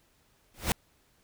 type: noise with exponential growth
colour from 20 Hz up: pink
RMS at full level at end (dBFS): -22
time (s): 0.54-0.72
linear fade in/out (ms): 2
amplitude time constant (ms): 39
effects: pink hiss -67 dBFS RMS until 1.23 s